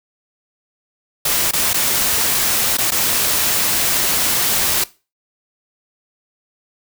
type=noise with dropouts; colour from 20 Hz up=white; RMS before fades=-17 dBFS; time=1.25-4.84 s; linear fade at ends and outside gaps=5 ms; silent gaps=1.511-1.533 / 1.733-1.741 / 2.771-2.783 / 2.907-2.918 s; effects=noise-tail reverb RT60 0.3 s tail -19 dB re dry